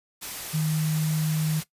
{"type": "tone in noise", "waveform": "sine", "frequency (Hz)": 155.56, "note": "D#3", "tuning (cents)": 0, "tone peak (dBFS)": -22, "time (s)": [0.53, 1.61], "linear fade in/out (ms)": 20, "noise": "white", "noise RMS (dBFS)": -35, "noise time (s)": [0.21, 1.64], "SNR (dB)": 10, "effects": ["noise-tail reverb RT60 0.1 s tail -17 dB re dry", "resampled to 32000 Hz"]}